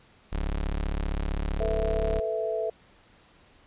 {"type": "tone", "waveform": "30% pulse", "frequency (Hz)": 35.35, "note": "C#1", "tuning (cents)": 35, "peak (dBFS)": -24, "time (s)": [0.32, 2.2], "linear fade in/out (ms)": 10}
{"type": "chord", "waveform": "sine", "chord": "A suspended second", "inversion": "none", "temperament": "just", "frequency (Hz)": [440, 495, 660], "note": ["A4", "B4", "E5"], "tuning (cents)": [0, 4, 2], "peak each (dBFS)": [-30, -34, -29], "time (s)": [1.6, 2.7], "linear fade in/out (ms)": 5}
{"effects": ["pink hiss -58 dBFS RMS until 3.66 s", "resampled to 8000 Hz"]}